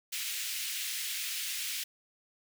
pink high-pass noise, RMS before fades -36 dBFS, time 0.12-1.84 s, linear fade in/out 10 ms, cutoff 2200 Hz, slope 24 dB/octave, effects none

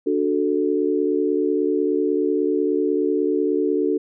sine chord, D major, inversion none, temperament equal, 293.7 / 370 / 440 Hz, D4 / F#4 / A4, 0 / 0 / 0 cents, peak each -22 / -22 / -22 dBFS, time 0.06-3.98 s, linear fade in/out 10 ms, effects none

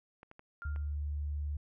clicks, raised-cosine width 0.5 ms, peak -36 dBFS, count 4, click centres 0.231 / 0.314 / 0.394 / 0.761 s
sine tone with exponential decay, 1396.9 Hz, F6, in tune, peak -40 dBFS, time 0.62-0.95 s, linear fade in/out 0 ms, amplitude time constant 70 ms
sine tone with vibrato, 73.42 Hz, D2, in tune, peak -33 dBFS, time 0.65-1.57 s, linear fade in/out 5 ms, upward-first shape square, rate 19 Hz, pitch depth 12 cents each way
effects none

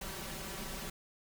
pink noise with comb filter, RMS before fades -42 dBFS, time 0.01-0.9 s, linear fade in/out 5 ms, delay 5.2 ms, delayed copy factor +0.85, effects none

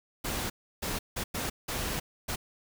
pink noise bursts at uneven times, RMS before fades -33 dBFS, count 6, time 0.24-0.5 / 0.82-0.99 / 1.16-1.24 / 1.34-1.5 / 1.68-2 / 2.28-2.36 s, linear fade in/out 10 ms, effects none

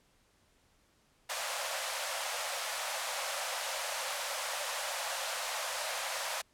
pink high-pass noise, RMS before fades -36 dBFS, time 1.29-6.42 s, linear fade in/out 10 ms, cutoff 520 Hz, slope 96 dB/octave, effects pink hiss -69 dBFS RMS until 6.53 s + low-pass 11000 Hz 12 dB/octave

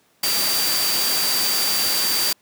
sine tone in noise, 4667 Hz, D8, 12 cents flat, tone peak -22 dBFS, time 0.23-2.33 s, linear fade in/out 5 ms, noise white, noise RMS -22 dBFS, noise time 0.23-2.33 s, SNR -3 dB, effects pink hiss -60 dBFS RMS until 2.41 s + high-pass 150 Hz 12 dB/octave

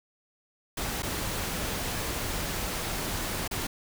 pink noise with dropouts, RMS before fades -32 dBFS, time 0.77-3.67 s, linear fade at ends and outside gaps 5 ms, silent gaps 1.023-1.03 / 3.478-3.511 s, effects none

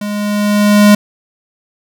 square tone with level ramp, 207 Hz, G#3, 5 cents flat, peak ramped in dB -19 to -3 dBFS, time 0.01-0.95 s, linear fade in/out 5 ms, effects none

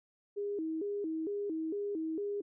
sine tone with vibrato, 360.9 Hz, F#4, 43 cents flat, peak -33 dBFS, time 0.36-2.42 s, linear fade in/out 20 ms, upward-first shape square, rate 2.2 Hz, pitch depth 210 cents each way, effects none

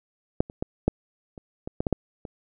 clicks, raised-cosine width 2 ms, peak -6 / -26 / -13 / -6 / -27 / -19 / -12 / -11 / -7 / -23 dBFS, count 10, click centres 0.405 / 0.499 / 0.625 / 0.88 / 1.378 / 1.675 / 1.805 / 1.868 / 1.927 / 2.252 s, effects none

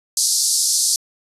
pink band-pass noise, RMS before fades -18 dBFS, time 0.17-0.96 s, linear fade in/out 2 ms, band 4500 to 11000 Hz, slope 48 dB/octave, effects resampled to 32000 Hz

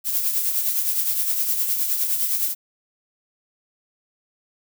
violet noise with tremolo, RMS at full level -20 dBFS, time 0.04-2.55 s, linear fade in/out 50 ms, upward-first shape triangle, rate 9.7 Hz, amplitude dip 55%, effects none

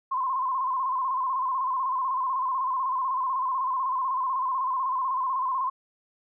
sine tone with vibrato, 1041 Hz, C6, 9 cents flat, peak -24 dBFS, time 0.11-5.7 s, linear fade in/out 10 ms, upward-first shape square, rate 16 Hz, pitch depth 56 cents each way, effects none

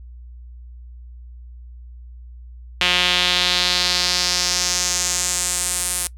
sawtooth tone with band-pass filter sweep, 179.1 Hz, F3, 44 cents sharp, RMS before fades -20 dBFS, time 2.81-6.07 s, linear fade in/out 2 ms, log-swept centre 3000 to 9700 Hz, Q 2.7, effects noise-tail reverb RT60 0.1 s tail -21 dB re dry + added 60 Hz sine -36 dBFS peak until 6.17 s

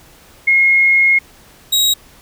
sine / sawtooth tone pair in turn, 2154 / 3814 Hz, C7 / A#7, +50 / +39 cents, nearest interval minor seventh, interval 989 cents, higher second, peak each -8 dBFS, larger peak neither, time 0.47-1.19 / 1.72-1.94 s, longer first, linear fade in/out 10 ms, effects pink hiss -45 dBFS RMS until 2.21 s

